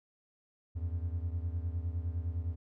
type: beating tone pair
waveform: triangle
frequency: 82.41 / 92.21 Hz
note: E2 / F#2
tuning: 0 / -5 cents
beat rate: 9.8 Hz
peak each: -32 / -36 dBFS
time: 0.75-2.56 s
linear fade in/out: 20 ms
effects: none